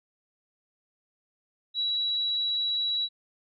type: tone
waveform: sine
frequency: 3905 Hz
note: B7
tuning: 20 cents flat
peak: -25 dBFS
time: 1.74-3.09 s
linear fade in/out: 50 ms
effects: none